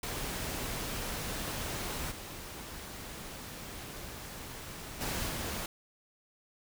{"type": "noise with level steps", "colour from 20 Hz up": "pink", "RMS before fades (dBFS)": [-37, -44, -35, -37], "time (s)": [0.03, 5.66], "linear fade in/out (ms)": 2, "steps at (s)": [2.1, 5, 5.28], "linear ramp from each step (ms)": 20, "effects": []}